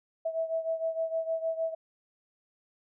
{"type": "beating tone pair", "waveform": "sine", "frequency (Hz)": [650, 656.5], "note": ["E5", "E5"], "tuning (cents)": [-24, -7], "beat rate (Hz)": 6.5, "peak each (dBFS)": [-30, -34], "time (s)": [0.25, 1.75], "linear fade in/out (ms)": 10, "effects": []}